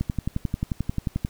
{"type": "click train", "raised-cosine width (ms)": 5, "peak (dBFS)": -12, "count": 15, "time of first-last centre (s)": [0.01, 1.249], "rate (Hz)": 11.3, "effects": ["pink hiss -54 dBFS RMS until 1.29 s"]}